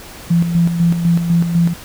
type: tone with tremolo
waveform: sine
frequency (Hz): 170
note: F3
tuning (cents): -46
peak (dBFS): -9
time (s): 0.3-1.74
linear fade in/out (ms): 10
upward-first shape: square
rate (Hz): 4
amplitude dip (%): 55
effects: pink hiss -35 dBFS RMS until 1.84 s